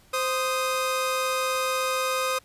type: tone pair together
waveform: sawtooth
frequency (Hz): 519.9 / 1244.5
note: C5 / D#6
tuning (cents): -11 / 0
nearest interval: octave + minor third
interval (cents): 1511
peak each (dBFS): -23 / -23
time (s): 0.13-2.39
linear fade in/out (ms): 10
effects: pink hiss -57 dBFS RMS until 2.44 s + resampled to 32000 Hz